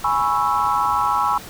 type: chord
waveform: sine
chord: C# minor seventh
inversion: second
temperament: equal with one note detuned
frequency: 830.6 / 987.8 / 1101.7 / 1318.5 Hz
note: G#5 / B5 / C#6 / E6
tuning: 0 / 0 / -11 / 0 cents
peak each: -22 dBFS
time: 0.04-1.38 s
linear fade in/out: 5 ms
effects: pink hiss -37 dBFS RMS until 1.49 s